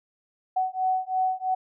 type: beating tone pair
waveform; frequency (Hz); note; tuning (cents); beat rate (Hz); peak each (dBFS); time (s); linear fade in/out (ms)
sine; 747 / 750; F#5 / F#5; +16 / +23; 3; -26; 0.56-1.55; 10
effects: none